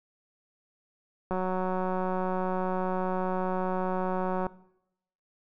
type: click train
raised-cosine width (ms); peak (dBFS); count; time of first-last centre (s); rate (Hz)
1; -17; 585; 1.31-4.467; 185
effects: noise-tail reverb RT60 0.8 s tail -19 dB re dry